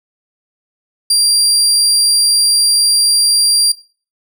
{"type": "tone", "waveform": "30% pulse", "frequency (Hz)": 4751, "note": "D8", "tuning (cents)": 19, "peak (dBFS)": -6, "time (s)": [1.1, 3.72], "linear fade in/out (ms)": 5, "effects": ["noise-tail reverb RT60 0.4 s tail -20 dB re dry"]}